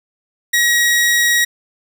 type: tone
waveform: sawtooth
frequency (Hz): 1902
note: A#6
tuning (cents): +34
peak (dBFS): -8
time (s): 0.53-1.45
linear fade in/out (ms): 10
effects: none